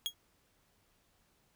40% pulse tone with exponential decay, 3300 Hz, G#7, 12 cents flat, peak -27 dBFS, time 0.06-0.14 s, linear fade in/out 0 ms, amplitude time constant 16 ms, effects pink hiss -72 dBFS RMS until 1.55 s

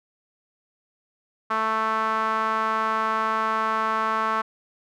sawtooth tone with band-pass filter, 220.3 Hz, A3, 2 cents sharp, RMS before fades -24 dBFS, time 1.5-4.42 s, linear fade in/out 10 ms, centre 1200 Hz, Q 4.3, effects none

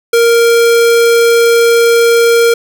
square tone, 466.2 Hz, A#4, in tune, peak -6 dBFS, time 0.13-2.54 s, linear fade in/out 5 ms, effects none

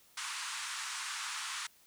pink band-pass noise, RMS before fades -40 dBFS, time 0.17-1.67 s, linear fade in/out 5 ms, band 980 to 9700 Hz, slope 48 dB/octave, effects white hiss -64 dBFS RMS until 1.86 s

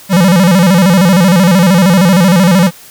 square tone with vibrato, 182.1 Hz, F#3, 27 cents flat, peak -5 dBFS, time 0.09-2.71 s, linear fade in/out 50 ms, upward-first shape square, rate 13 Hz, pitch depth 120 cents each way, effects white hiss -36 dBFS RMS until 2.9 s

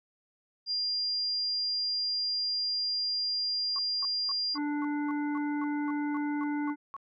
sine tone, 4800 Hz, D8, 37 cents sharp, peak -28 dBFS, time 0.66-4.58 s, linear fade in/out 50 ms
sine tone bursts, 1102 Hz, C#6, 11 cents flat, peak -37 dBFS, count 13, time 3.76-6.965 s, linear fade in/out 0 ms, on 25 ms, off 240 ms
harmonic tone, 293.7 Hz, D4, in tune, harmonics 1 / 3 / 5 / 7, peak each -29 / -39 / -43 / -46 dBFS, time 4.54-6.76 s, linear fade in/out 50 ms
effects none

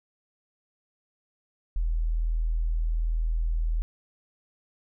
sine tone, 40.61 Hz, E1, 25 cents flat, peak -23 dBFS, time 1.76-3.82 s, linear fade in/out 0 ms, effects none

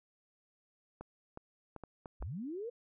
clicks, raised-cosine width 1 ms, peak -31 dBFS, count 6, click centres 1.01 / 1.374 / 1.763 / 1.837 / 2.058 / 2.225 s
sine linear sweep, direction up, 30.87 to 493.9 Hz, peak -38 dBFS, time 2.2-2.7 s, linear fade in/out 10 ms
effects none

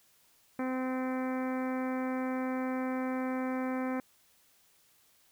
harmonic tone, 257.9 Hz, C4, 25 cents flat, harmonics 1 / 2 / 3 / 4 / 5 / 6 / 7 / 8 / 9, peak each -32 / -38 / -42 / -44 / -46 / -48 / -49 / -50 / -51 dBFS, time 0.59-4 s, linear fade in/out 2 ms, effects white hiss -66 dBFS RMS until 5.31 s

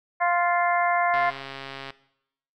harmonic tone, 349.2 Hz, F4, in tune, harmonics 2 / 3 / 4 / 5 / 6, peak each -22 / -25 / -31 / -29 / -30 dBFS, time 0.2-1.31 s, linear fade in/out 20 ms
click train, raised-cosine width 0.3 ms, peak -20 dBFS, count 105, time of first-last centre 1.14-1.905 s, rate 136 Hz
effects noise-tail reverb RT60 0.8 s tail -19 dB re dry

